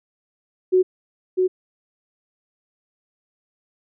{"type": "tone with echo", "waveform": "sine", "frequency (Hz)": 370, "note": "F#4", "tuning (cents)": 0, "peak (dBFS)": -12, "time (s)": [0.72, 0.83], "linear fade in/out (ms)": 20, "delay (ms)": 650, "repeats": 1, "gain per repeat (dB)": -3, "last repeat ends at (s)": 1.48, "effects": []}